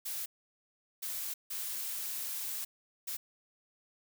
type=noise bursts at uneven times; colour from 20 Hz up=blue; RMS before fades=-38 dBFS; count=4; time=0.05-0.26 / 1.02-1.34 / 1.5-2.65 / 3.07-3.17 s; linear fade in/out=10 ms; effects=none

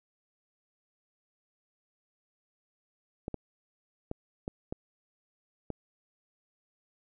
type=clicks; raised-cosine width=2 ms; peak=-21 dBFS; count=6; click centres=3.281 / 3.343 / 4.114 / 4.479 / 4.725 / 5.703 s; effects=none

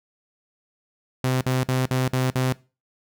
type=tone bursts; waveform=sawtooth; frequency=129 Hz; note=C3; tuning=24 cents flat; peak=-16 dBFS; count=6; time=1.24-2.525 s; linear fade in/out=2 ms; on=170 ms; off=53 ms; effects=noise-tail reverb RT60 0.3 s tail -20 dB re dry

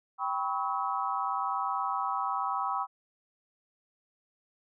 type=chord; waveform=sine; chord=C# half-diminished seventh; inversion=second; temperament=equal with one note detuned; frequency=784 / 987.8 / 1108.7 / 1286.9 Hz; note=G5 / B5 / C#6 / E6; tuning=0 / 0 / 0 / -42 cents; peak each=-34 dBFS; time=0.18-2.87 s; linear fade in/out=50 ms; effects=none

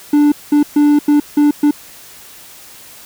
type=tone bursts at uneven times; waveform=triangle; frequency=293.7 Hz; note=D4; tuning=in tune; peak=-5 dBFS; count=6; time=0.13-0.32 / 0.52-0.63 / 0.76-0.99 / 1.08-1.2 / 1.37-1.51 / 1.63-1.71 s; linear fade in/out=5 ms; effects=white hiss -38 dBFS RMS until 3.05 s

